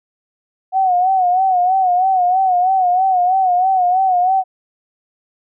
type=tone with vibrato; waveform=sine; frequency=740 Hz; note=F#5; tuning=in tune; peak=-11 dBFS; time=0.72-4.44 s; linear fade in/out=50 ms; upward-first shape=sine; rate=3.1 Hz; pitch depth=72 cents each way; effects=none